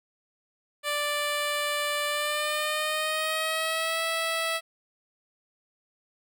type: tone with pitch glide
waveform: 10% pulse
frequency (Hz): 587.3 to 655.4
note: D5 to E5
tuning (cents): 0 to -10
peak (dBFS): -18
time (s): 0.83-4.61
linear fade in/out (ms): 50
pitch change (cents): +190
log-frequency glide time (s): 2.07-4.02
effects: none